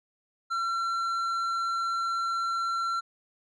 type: tone with tanh clipping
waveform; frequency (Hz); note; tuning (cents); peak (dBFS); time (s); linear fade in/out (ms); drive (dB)
sine; 1358; F6; -49; -28; 0.5-3.01; 20; 8
effects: none